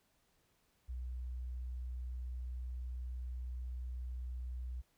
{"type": "tone", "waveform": "sine", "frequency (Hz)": 62, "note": "B1", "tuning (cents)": 7, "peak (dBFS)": -39, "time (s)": [0.88, 4.82], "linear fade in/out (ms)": 20, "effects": ["pink hiss -75 dBFS RMS until 4.97 s"]}